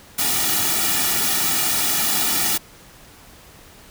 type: noise with comb filter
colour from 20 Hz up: white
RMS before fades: -20 dBFS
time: 0.18-2.58 s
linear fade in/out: 10 ms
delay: 1.9 ms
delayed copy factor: -0.85
effects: pink hiss -46 dBFS RMS until 3.9 s